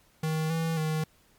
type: tone with pitch steps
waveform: square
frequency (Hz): 157.7 / 163.4 / 156.5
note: D#3 / E3 / D#3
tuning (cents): +24 / -15 / +10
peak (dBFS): -27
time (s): 0.23-1.04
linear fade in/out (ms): 5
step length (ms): 270
effects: pink hiss -63 dBFS RMS until 1.38 s + MP3 96 kbps